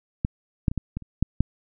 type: clicks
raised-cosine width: 5 ms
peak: -10 / -7 / -18 / -13 / -17 / -29 / -7 / -6 dBFS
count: 8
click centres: 0.249 / 0.682 / 0.715 / 0.777 / 0.97 / 1.023 / 1.226 / 1.406 s
effects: none